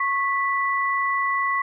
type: tone pair together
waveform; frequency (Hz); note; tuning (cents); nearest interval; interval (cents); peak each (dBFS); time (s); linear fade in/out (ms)
sine; 1099.5 / 1975; C#6 / B6; -14 / 0; minor seventh; 1014; -22 / -24; 0-1.62; 5
effects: none